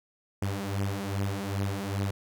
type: beating tone pair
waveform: sawtooth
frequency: 97.7 / 100.2 Hz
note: G2 / G2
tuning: -5 / +38 cents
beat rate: 2.5 Hz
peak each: -28 / -28 dBFS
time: 0.42-2.11 s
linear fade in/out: 5 ms
effects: none